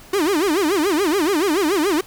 45% pulse tone with vibrato, 349.2 Hz, F4, in tune, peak -16 dBFS, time 0.13-2.01 s, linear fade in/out 5 ms, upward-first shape sine, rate 7 Hz, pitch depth 290 cents each way, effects pink hiss -44 dBFS RMS until 2.06 s

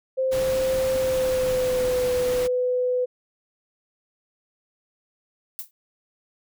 sine tone with pitch glide, 523.3 to 500 Hz, C5 to B4, 0 to +21 cents, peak -20 dBFS, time 0.17-3.06 s, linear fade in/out 20 ms, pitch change -79 cents, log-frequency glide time 0.94-2.1 s
pink noise, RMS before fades -33 dBFS, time 0.31-2.48 s, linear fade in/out 20 ms
violet noise with exponential decay, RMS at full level -28 dBFS, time 5.59-5.71 s, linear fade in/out 0 ms, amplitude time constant 25 ms
effects none

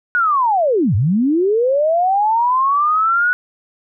sine linear two-way sweep, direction down then up, 1480 to 89.1 to 1480 Hz, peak -12 dBFS, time 0.15-3.33 s, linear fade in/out 0 ms, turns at 0.95 s, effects none

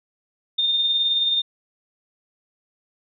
sine tone with tremolo, 3635 Hz, A#7, 44 cents flat, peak -16 dBFS, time 0.58-1.42 s, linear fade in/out 10 ms, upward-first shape triangle, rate 19 Hz, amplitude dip 40%, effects none

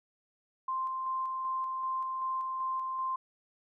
sine tone with tremolo, 1046.5 Hz, C6, in tune, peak -30 dBFS, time 0.68-3.16 s, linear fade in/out 5 ms, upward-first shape square, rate 2.6 Hz, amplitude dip 25%, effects none

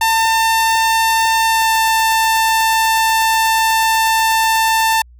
sawtooth tone with pitch glide, 898 to 891.8 Hz, A5 to A5, +35 to +23 cents, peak -8 dBFS, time 0.01-5.02 s, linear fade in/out 5 ms, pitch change -12 cents, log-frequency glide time 1.47-1.72 s, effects added 60 Hz sine -40 dBFS peak until 5.19 s

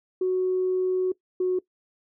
sine tone pair in turn, 370 / 367 Hz, F#4 / F#4, 0 / -14 cents, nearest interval unison, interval 14 cents, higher first, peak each -20 / -20 dBFS, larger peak neither, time 0.21-1.12 / 1.4-1.59 s, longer first, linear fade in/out 5 ms, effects noise-tail reverb RT60 0.1 s tail -20 dB re dry + tanh soft clip ceiling -16 dBFS

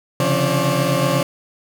30% pulse tone cluster, 134.2 / 142.5 / 171.4 / 538 / 583 Hz, C3 / C#3 / F3 / C5 / D5, +44 / +48 / -32 / +48 / -13 cents, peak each -20 dBFS, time 0.2-1.23 s, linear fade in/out 2 ms, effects none

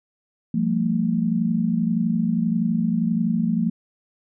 sine tone cluster, 173.4 / 195.1 / 225.8 Hz, F3 / G3 / A3, -12 / -8 / +45 cents, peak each -23 / -27 / -21 dBFS, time 0.54-3.7 s, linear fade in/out 5 ms, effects none

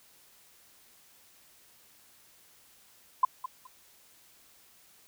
sine tone with echo, 1023 Hz, C6, 39 cents flat, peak -17 dBFS, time 3.23-3.25 s, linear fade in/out 5 ms, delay 210 ms, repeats 2, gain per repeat -14 dB, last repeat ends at 3.67 s, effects white hiss -60 dBFS RMS until 5.07 s

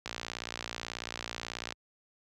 click train, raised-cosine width 0.2 ms, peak -18 dBFS, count 98, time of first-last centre 0.06-1.724 s, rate 58.3 Hz, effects high-pass 60 Hz 12 dB/octave

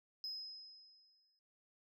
sine tone with exponential decay, 5090 Hz, D#8, 39 cents sharp, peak -38 dBFS, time 0.24-1.39 s, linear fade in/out 1 ms, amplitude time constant 250 ms, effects noise-tail reverb RT60 0.5 s tail -24 dB re dry + tanh soft clip ceiling -38 dBFS

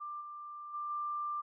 sine tone with level steps, 1186 Hz, D6, 17 cents sharp, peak -39 / -43 / -36 / -34 dBFS, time 0-1.42 s, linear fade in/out 20 ms, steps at 0.2 / 0.73 / 0.89 s, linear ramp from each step 20 ms, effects none

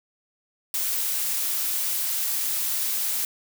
blue noise, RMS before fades -26 dBFS, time 0.74-3.25 s, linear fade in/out 2 ms, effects none

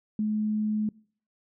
sine tone, 213.5 Hz, G#3, 48 cents sharp, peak -24 dBFS, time 0.19-0.89 s, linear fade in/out 2 ms, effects noise-tail reverb RT60 0.5 s tail -24 dB re dry

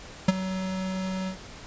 square tone with ADSR envelope, 188 Hz, F#3, 28 cents sharp, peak -14 dBFS, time 0.28-1.37 s, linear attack 7 ms, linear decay 25 ms, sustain -15 dB, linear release 92 ms, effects pink hiss -44 dBFS RMS until 1.66 s + resampled to 16000 Hz

